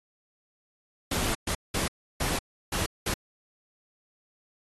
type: noise bursts at uneven times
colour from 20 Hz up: pink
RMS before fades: -29 dBFS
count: 6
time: 1.11-1.35 / 1.47-1.55 / 1.74-1.88 / 2.2-2.39 / 2.72-2.86 / 3.06-3.14 s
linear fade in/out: 5 ms
effects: AAC 32 kbps